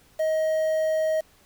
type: tone with quantisation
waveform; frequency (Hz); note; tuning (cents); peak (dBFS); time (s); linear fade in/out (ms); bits
triangle; 630; D#5; +21; -19; 0.19-1.21; 10; 7
effects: pink hiss -58 dBFS RMS until 1.45 s